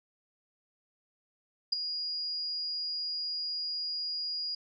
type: tone with ADSR envelope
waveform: sine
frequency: 4868 Hz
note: D#8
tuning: 39 cents flat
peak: -21 dBFS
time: 1.72-4.55 s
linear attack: 10 ms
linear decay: 8 ms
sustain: -11 dB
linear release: 5 ms
effects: none